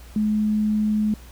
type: tone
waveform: sine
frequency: 212.9 Hz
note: G#3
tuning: 43 cents sharp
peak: -18 dBFS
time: 0.16-1.14 s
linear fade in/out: 2 ms
effects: added 60 Hz sine -41 dBFS peak until 1.31 s + pink hiss -49 dBFS RMS until 1.31 s